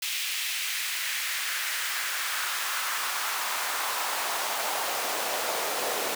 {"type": "noise with high-pass filter sweep", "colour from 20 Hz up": "pink", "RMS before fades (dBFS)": -30, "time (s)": [0.02, 6.15], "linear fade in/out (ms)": 5, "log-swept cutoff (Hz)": [2700, 500], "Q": 1.7, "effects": []}